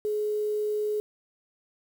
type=tone with quantisation; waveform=sine; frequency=422.6 Hz; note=G#4; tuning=30 cents sharp; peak=-25 dBFS; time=0.05-1 s; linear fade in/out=0 ms; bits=8; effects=none